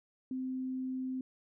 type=tone; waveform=sine; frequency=258.9 Hz; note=C4; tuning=18 cents flat; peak=-34 dBFS; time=0.31-1.21 s; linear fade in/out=2 ms; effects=none